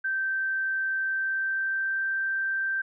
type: tone with pitch glide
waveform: sine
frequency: 1557 to 1566.9 Hz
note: G6 to G6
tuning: -12 to -1 cents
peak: -25 dBFS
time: 0.04-2.82 s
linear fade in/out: 10 ms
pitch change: +11 cents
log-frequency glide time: 1.01-2.04 s
effects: none